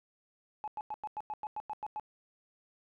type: tone bursts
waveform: sine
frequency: 851 Hz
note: G#5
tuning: 42 cents sharp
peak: -34 dBFS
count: 11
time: 0.64-1.997 s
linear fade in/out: 0 ms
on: 37 ms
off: 95 ms
effects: tanh soft clip ceiling -31 dBFS